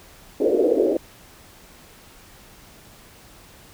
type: band-pass noise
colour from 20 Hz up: white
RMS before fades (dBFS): -19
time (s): 0.4-0.97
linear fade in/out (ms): 5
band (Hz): 300 to 530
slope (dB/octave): 48
effects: pink hiss -48 dBFS RMS until 3.73 s